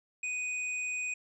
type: tone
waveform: square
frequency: 2489 Hz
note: D#7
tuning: in tune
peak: -33 dBFS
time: 0.23-1.14 s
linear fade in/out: 5 ms
effects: resampled to 22050 Hz